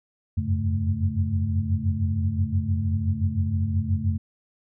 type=tone cluster; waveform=sine; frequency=87.6 / 93.5 / 100.8 / 137 / 218.5 Hz; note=F2 / F#2 / G2 / C#3 / A3; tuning=+6 / +19 / +49 / -20 / -12 cents; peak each=-27 / -25 / -29 / -33 / -30 dBFS; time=0.37-4.18 s; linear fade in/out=10 ms; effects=none

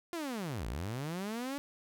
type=linear two-way sweep; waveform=sawtooth; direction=down then up; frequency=353.8 to 49 to 288.9 Hz; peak=-32 dBFS; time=0.13-1.58 s; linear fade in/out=0 ms; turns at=0.67 s; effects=none

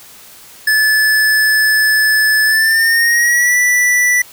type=tone with pitch glide; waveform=square; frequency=1734 to 1969 Hz; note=A6 to B6; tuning=-26 to -6 cents; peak=-10 dBFS; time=0.67-4.22 s; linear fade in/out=5 ms; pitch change=+220 cents; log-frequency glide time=2.45-3.57 s; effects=white hiss -39 dBFS RMS until 4.32 s

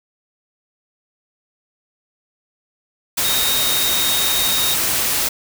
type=tone in noise; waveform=sine; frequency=3729 Hz; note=A#7; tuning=in tune; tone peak=-20 dBFS; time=3.24-4.75 s; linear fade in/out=10 ms; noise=white; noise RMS=-19 dBFS; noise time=3.17-5.29 s; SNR=-4 dB; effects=none

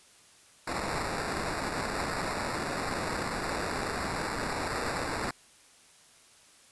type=noise with sample-and-hold; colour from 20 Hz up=blue; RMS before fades=-33 dBFS; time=0.67-5.31 s; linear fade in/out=5 ms; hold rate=3150 Hz; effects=white hiss -58 dBFS RMS until 6.71 s + resampled to 24000 Hz

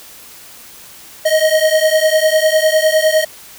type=beating tone pair; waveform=square; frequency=622.3 / 632.2 Hz; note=D#5 / D#5; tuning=0 / +27 cents; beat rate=9.9 Hz; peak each=-14 dBFS; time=1.25-3.25 s; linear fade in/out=10 ms; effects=white hiss -38 dBFS RMS until 3.58 s

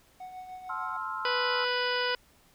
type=tone with tremolo; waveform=triangle; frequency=740 Hz; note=F#5; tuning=in tune; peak=-36 dBFS; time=0.2-0.97 s; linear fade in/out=5 ms; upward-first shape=triangle; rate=6.7 Hz; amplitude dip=55%
type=chord; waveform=sine; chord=F major seventh; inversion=first; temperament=just; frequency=873.1 / 1047.7 / 1309.6 / 1396.9 Hz; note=A5 / C6 / E6 / F6; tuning=-14 / +2 / -12 / 0 cents; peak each=-40 / -36 / -37 / -38 dBFS; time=0.69-1.65 s; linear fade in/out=10 ms
type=harmonic tone; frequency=493.9 Hz; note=B4; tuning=in tune; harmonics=1 / 2 / 3 / 4 / 5 / 6 / 7 / 8 / 9 / 10; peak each=-32 / -34 / -32 / -38 / -40 / -35 / -43 / -47 / -44 / -37 dBFS; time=1.25-2.15 s; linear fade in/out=2 ms
effects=pink hiss -62 dBFS RMS until 2.54 s

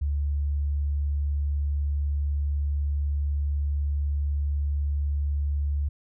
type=tone; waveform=sine; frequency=72 Hz; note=D2; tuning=34 cents flat; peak=-23 dBFS; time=0.01-5.89 s; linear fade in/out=10 ms; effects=none

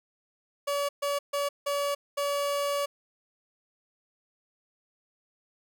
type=tone bursts at uneven times; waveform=30% pulse; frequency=570 Hz; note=C#5; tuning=48 cents sharp; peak=-24 dBFS; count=5; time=0.67-0.89 / 1.02-1.19 / 1.33-1.49 / 1.66-1.95 / 2.17-2.86 s; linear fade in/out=10 ms; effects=none

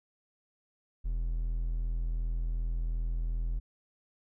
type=tone; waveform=triangle; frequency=41.34 Hz; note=E1; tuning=6 cents sharp; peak=-27 dBFS; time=1.04-3.6 s; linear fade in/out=20 ms; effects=none

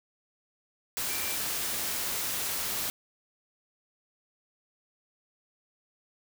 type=tone in noise; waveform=sine; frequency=2349 Hz; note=D7; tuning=in tune; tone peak=-41 dBFS; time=1.1-1.35 s; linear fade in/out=0 ms; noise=white; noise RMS=-32 dBFS; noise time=0.97-2.9 s; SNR=-12 dB; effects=none

